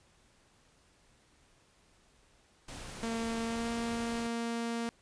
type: noise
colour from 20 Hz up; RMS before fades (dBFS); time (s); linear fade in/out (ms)
pink; -45; 2.68-4.27; 5
type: tone with pitch glide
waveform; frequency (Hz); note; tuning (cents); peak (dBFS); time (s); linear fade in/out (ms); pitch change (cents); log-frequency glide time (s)
sawtooth; 228.7 to 232.6; A#3 to A#3; -33 to -4; -29; 3.03-4.89; 0; +29; 3.44-3.68
effects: pink hiss -66 dBFS RMS until 5.01 s + resampled to 22050 Hz